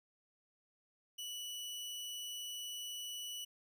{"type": "tone", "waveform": "sawtooth", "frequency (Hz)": 2954, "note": "F#7", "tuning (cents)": -3, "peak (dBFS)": -39, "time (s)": [1.18, 3.45], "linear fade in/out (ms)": 10, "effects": []}